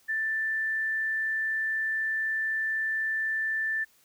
sine tone, 1768 Hz, A6, 8 cents sharp, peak -26 dBFS, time 0.08-3.85 s, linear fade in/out 20 ms, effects white hiss -63 dBFS RMS until 4.04 s

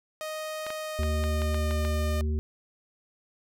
sawtooth tone with pitch glide, 622.3 to 606 Hz, D#5 to D#5, 0 to -46 cents, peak -29 dBFS, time 0.21-2.21 s, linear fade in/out 0 ms, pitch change -46 cents, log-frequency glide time 0.8-1.82 s
clicks, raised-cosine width 0.3 ms, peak -21 dBFS, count 8, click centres 0.666 / 0.704 / 1.033 / 1.239 / 1.419 / 1.545 / 1.71 / 1.85 s
harmonic tone, 76.1 Hz, D#2, 38 cents flat, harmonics 1 / 3 / 5, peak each -25 / -36 / -39 dBFS, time 0.99-2.39 s, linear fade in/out 0 ms
effects none

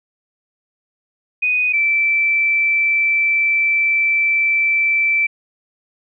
sine tone pair in turn, 2489 / 2329 Hz, D#7 / D7, 0 / -15 cents, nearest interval minor second, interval 115 cents, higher first, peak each -14 / -13 dBFS, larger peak second, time 1.42-1.73 / 1.73-5.27 s, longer second, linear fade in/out 10 ms, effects none

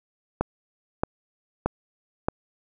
click train, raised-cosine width 1 ms, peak -8 dBFS, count 4, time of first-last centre 0.41-2.285 s, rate 1.6 Hz, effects none

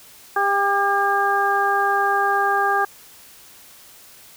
harmonic tone with a mistuned harmonic, 399 Hz, G4, 31 cents sharp, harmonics 1 / 2 / 3 / 4, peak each -25 / -20 / -22 / -22 dBFS, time 0.36-2.85 s, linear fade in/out 5 ms, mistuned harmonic 4, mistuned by +20 cents, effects white hiss -46 dBFS RMS until 4.36 s

